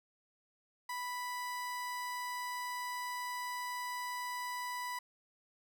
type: tone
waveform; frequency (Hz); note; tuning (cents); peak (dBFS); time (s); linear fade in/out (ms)
30% pulse; 987.8; B5; 0; -35; 0.89-4.99; 5
effects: none